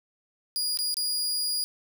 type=tone with dropouts; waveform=sawtooth; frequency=4871 Hz; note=D#8; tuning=38 cents flat; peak=-23 dBFS; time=0.56-1.64 s; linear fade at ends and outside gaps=0 ms; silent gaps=0.773-0.789 / 0.942-0.969 s; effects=none